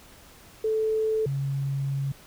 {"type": "tone pair in turn", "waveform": "sine", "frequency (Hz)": [437.7, 137.87], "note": ["A4", "C#3"], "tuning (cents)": [-9, -9], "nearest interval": "octave + minor sixth", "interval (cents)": 2000, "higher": "first", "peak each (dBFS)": [-22, -25], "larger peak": "first", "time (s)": [[0.64, 1.26], [1.26, 2.12]], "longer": "second", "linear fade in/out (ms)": 5, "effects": ["pink hiss -51 dBFS RMS until 2.26 s"]}